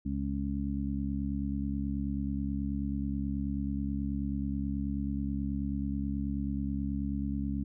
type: harmonic tone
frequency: 69.3 Hz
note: C#2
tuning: in tune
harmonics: 1 / 2 / 3 / 4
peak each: -35 / -39 / -34 / -36 dBFS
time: 0.05-7.64 s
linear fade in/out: 10 ms
effects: none